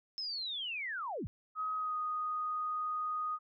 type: linear sweep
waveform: sine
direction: down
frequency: 5274 to 51.91 Hz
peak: -36 dBFS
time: 0.18-1.27 s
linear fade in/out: 0 ms
type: tone with pitch glide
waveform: sine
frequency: 1265 to 1241.8 Hz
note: D#6 to D#6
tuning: +28 to -4 cents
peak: -33 dBFS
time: 1.55-3.39 s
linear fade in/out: 50 ms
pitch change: -32 cents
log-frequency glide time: 1.76-1.96 s
effects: none